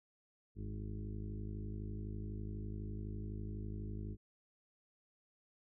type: harmonic tone with a mistuned harmonic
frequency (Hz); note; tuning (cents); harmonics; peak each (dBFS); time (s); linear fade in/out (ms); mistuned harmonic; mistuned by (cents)
52; G#1; +3; 1 / 2 / 3 / 4 / 5 / 6 / 7 / 8; -44 / -44 / -55 / -49 / -61 / -53 / -57 / -58; 0.55-4.17; 50; 3; +35
effects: none